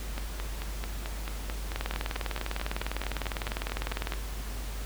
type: two click trains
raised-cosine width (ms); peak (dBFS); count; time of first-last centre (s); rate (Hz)
0.3; -19 / -15; 19 / 48; 0.18-4.136 / 1.76-4.122; 4.55 / 19.9
effects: added 50 Hz sine -34 dBFS peak until 4.85 s + pink hiss -43 dBFS RMS until 4.85 s